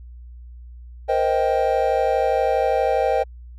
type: chord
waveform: triangle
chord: C minor seventh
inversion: third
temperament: just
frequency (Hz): 470.9 / 523.3 / 627.9 / 784.9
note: Bb4 / C5 / Eb5 / G5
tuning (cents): +18 / 0 / +16 / +2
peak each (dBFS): -22 / -20 / -21 / -20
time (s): 1.08-3.24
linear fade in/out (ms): 20
effects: added 60 Hz sine -37 dBFS peak until 3.58 s